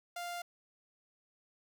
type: tone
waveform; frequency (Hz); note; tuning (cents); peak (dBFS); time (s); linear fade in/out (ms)
sawtooth; 698.5; F5; 0; -35; 0.16-0.42; 5
effects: none